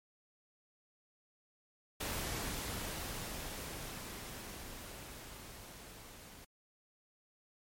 pink noise with level ramp, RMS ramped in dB -38 to -54 dBFS, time 2-6.45 s, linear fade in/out 10 ms, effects MP3 64 kbps

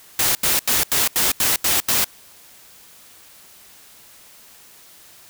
white noise bursts, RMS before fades -18 dBFS, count 8, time 0.19-2.044 s, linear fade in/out 2 ms, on 160 ms, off 82 ms, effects white hiss -47 dBFS RMS until 5.29 s

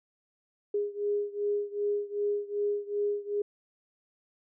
sine beating tone pair, 410 / 412.6 Hz, G#4 / G#4, -22 / -11 cents, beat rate 2.6 Hz, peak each -30 / -32 dBFS, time 0.74-3.42 s, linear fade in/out 5 ms, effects none

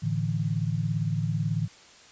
sine chord, A suspended fourth, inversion none, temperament equal, 110 / 146.83 / 164.81 Hz, A2 / D3 / E3, 0 / 0 / 0 cents, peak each -29 dBFS, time 0.02-1.68 s, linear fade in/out 20 ms, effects white hiss -52 dBFS RMS until 2.11 s + resampled to 16000 Hz

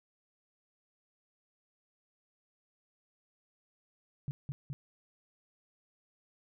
sine tone with echo, 140 Hz, C#3, 18 cents sharp, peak -32 dBFS, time 4.28-4.31 s, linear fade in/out 0 ms, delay 210 ms, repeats 2, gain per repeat -2 dB, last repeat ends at 4.73 s, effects none

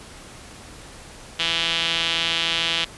sawtooth tone with band-pass filter, 166.3 Hz, E3, 16 cents sharp, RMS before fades -23 dBFS, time 1.39-2.85 s, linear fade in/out 10 ms, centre 3200 Hz, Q 3.7, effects pink hiss -42 dBFS RMS until 2.97 s + resampled to 24000 Hz

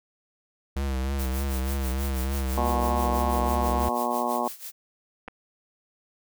square tone with vibrato, 67 Hz, C2, 42 cents sharp, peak -26 dBFS, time 0.76-3.89 s, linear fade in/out 5 ms, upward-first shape triangle, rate 3.3 Hz, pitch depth 75 cents each way
blue noise with tremolo, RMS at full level -37 dBFS, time 1.18-4.72 s, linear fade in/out 20 ms, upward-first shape sine, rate 6.1 Hz, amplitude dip 80%
harmonic tone, 120.7 Hz, B2, 39 cents flat, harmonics 2 / 3 / 4 / 5 / 6 / 7 / 8 / 9, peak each -32 / -35 / -36 / -32 / -31 / -30 / -34 / -31 dBFS, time 2.57-4.48 s, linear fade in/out 5 ms
clicks, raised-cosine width 0.5 ms, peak -24 dBFS, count 2, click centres 5.279 / 5.283 s
effects none

